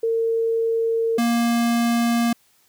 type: tone pair in turn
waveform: sine / square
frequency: 455.2 / 234.7 Hz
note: A#4 / A#3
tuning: -41 / +12 cents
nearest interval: major seventh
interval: 1147 cents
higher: first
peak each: -18 dBFS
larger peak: neither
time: 0.03-1.18 / 1.18-2.33 s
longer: neither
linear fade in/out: 5 ms
effects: white hiss -60 dBFS RMS until 2.68 s